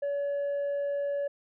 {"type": "tone", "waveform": "sine", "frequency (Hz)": 568, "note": "C#5", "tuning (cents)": 42, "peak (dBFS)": -25, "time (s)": [0.02, 1.28], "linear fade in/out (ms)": 10, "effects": ["tanh soft clip ceiling -27 dBFS"]}